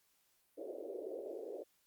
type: band-pass noise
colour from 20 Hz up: pink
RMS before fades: -45 dBFS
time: 0.57-1.64 s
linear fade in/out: 20 ms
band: 350 to 580 Hz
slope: 48 dB/octave
effects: white hiss -75 dBFS RMS until 1.86 s + Opus 48 kbps